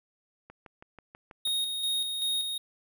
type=click train; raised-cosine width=0.5 ms; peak=-32 dBFS; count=7; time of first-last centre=0.5-1.474 s; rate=6.16 Hz
type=tone with tremolo; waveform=square; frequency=3729 Hz; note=A#7; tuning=in tune; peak=-27 dBFS; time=1.45-2.58 s; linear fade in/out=5 ms; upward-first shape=square; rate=2.6 Hz; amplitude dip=40%
effects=none